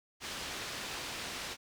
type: low-pass noise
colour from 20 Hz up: white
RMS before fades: -41 dBFS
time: 0.2-1.57 s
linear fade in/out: 50 ms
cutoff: 4700 Hz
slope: 12 dB/octave
effects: none